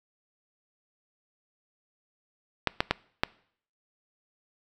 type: clicks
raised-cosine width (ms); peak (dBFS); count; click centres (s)
0.3; -6; 4; 2.673 / 2.805 / 2.91 / 3.235
effects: noise-tail reverb RT60 0.6 s tail -23 dB re dry